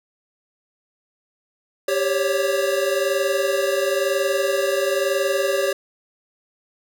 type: tone cluster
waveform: square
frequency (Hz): 393.2 / 544 / 565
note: G4 / C#5 / C#5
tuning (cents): +5 / -33 / +33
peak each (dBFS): -24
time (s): 1.88-5.73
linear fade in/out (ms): 5
effects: none